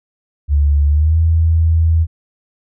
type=tone with pitch glide; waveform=sine; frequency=72.3 to 81.62 Hz; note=D2 to E2; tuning=-27 to -17 cents; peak=-9 dBFS; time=0.48-2.07 s; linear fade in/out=50 ms; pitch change=+210 cents; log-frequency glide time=0.87-1.18 s; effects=none